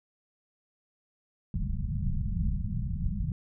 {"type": "low-pass noise", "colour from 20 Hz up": "pink", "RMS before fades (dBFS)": -30, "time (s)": [1.54, 3.32], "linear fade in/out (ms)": 2, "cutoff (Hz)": 210, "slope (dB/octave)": 96, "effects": []}